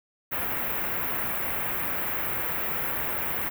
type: band-stop noise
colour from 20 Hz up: white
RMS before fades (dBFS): -29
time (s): 0.31-3.5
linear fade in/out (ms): 20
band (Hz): 2300 to 15000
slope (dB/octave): 24
effects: none